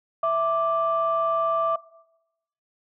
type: tone pair together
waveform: sine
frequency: 659.3 / 1174.7 Hz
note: E5 / D6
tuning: 0 / 0 cents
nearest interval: minor seventh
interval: 1000 cents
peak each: -22 dBFS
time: 0.23-1.76 s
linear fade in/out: 5 ms
effects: noise-tail reverb RT60 0.9 s tail -21 dB re dry + tanh soft clip ceiling -13 dBFS